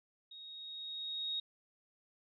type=tone with level ramp; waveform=sine; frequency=3755 Hz; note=A#7; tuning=12 cents sharp; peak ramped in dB=-49 to -34 dBFS; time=0.31-1.4 s; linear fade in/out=5 ms; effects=none